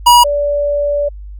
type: tone pair in turn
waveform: square / sine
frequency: 964 / 579 Hz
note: B5 / D5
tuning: -42 / -25 cents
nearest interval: major sixth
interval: 883 cents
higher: first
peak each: -4 / -12 dBFS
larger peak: first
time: 0.06-0.24 / 0.24-1.09 s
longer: second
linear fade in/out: 10 ms
effects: added 50 Hz sine -27 dBFS peak until 1.39 s